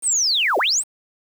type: linear two-way sweep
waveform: sine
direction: down then up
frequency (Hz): 8830 to 329.6 to 8830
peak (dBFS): -16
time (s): 0.02-0.84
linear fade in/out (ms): 50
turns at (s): 0.58
effects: 7-bit